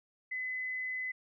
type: tone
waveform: sine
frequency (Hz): 2020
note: B6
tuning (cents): +39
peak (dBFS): -34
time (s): 0.31-1.12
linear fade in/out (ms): 10
effects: none